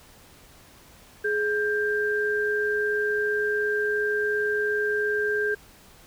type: tone pair together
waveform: sine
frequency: 420 / 1585.7 Hz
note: G#4 / G6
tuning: +19 / +19 cents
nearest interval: octave + major seventh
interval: 2300 cents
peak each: -25 dBFS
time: 1.24-5.55 s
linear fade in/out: 10 ms
effects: pink hiss -52 dBFS RMS until 6.06 s